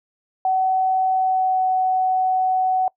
sine tone with pitch glide, 754 to 747.9 Hz, F#5 to F#5, +32 to +18 cents, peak -16 dBFS, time 0.45-2.88 s, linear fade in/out 2 ms, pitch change -14 cents, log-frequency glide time 1.13-1.69 s, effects noise-tail reverb RT60 0.1 s tail -23 dB re dry

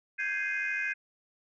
sine chord, Ab major seventh, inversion third, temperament equal, 1568 / 1661.2 / 2093 / 2489 Hz, G6 / Ab6 / C7 / Eb7, 0 / 0 / 0 / 0 cents, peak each -34 dBFS, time 0.18-0.94 s, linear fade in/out 20 ms, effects tanh soft clip ceiling -22 dBFS

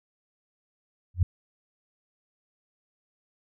sine tone with exponential growth, 88.9 Hz, F2, 31 cents sharp, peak -14 dBFS, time 1.14-1.23 s, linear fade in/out 5 ms, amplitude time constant 18 ms, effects none

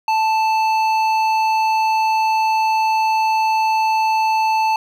sine tone with hard clipping, 880 Hz, A5, in tune, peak -16 dBFS, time 0.08-4.76 s, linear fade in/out 2 ms, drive 10 dB, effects none

